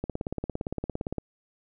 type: click train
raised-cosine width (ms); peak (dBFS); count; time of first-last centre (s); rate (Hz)
2; -17; 21; 0.04-1.183; 17.5
effects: none